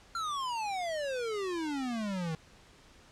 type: exponential sweep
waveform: square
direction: down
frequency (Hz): 1387 to 155.56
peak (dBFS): -33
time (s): 0.15-2.35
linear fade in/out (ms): 2
effects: pink hiss -58 dBFS RMS until 3.11 s + low-pass 7000 Hz 12 dB/octave